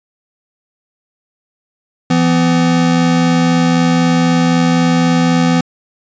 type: tone pair together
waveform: square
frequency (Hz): 168.4 / 252.3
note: E3 / B3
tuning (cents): +37 / +37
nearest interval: perfect fifth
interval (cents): 700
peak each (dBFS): -13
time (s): 2.1-5.61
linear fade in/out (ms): 5
effects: resampled to 16000 Hz